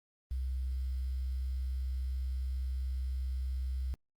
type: tone with quantisation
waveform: sine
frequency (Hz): 64.5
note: C2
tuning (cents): -24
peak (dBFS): -32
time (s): 0.31-3.94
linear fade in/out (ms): 0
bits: 10
effects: Opus 24 kbps